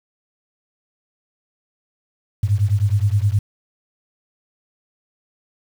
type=beating tone pair; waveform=sine; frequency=98 / 107.6 Hz; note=G2 / A2; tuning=0 / -38 cents; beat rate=9.6 Hz; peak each=-17 / -18 dBFS; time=2.43-3.39 s; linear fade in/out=5 ms; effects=7-bit